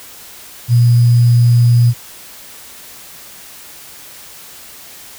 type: tone with sample-and-hold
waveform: sine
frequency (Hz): 119.5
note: A#2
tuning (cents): +43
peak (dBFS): -6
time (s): 0.68-1.94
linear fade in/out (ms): 50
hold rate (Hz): 4900
effects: white hiss -36 dBFS RMS until 5.18 s